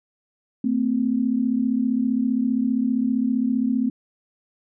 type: tone pair together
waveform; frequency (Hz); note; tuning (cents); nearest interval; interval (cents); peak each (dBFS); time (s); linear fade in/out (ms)
sine; 224.5 / 259.7; A3 / C4; +35 / -13; minor third; 252; -22 / -21; 0.64-3.9; 5
effects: none